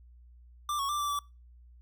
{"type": "tone with pitch steps", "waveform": "square", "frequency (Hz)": [1182, 1108, 1180, 1167, 1156], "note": ["D6", "C#6", "D6", "D6", "D6"], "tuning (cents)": [11, -1, 8, -11, -28], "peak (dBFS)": -30, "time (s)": [0.69, 1.19], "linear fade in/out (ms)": 2, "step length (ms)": 100, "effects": ["noise-tail reverb RT60 0.3 s tail -24 dB re dry", "added 60 Hz sine -52 dBFS peak until 1.81 s"]}